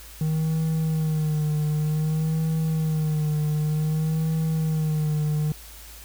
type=tone with vibrato; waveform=triangle; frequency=155.56 Hz; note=D#3; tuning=in tune; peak=-19 dBFS; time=0.21-5.52 s; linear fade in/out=2 ms; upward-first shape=sine; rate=0.54 Hz; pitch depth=48 cents each way; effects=added 55 Hz sine -44 dBFS peak until 6.04 s + white hiss -45 dBFS RMS until 6.04 s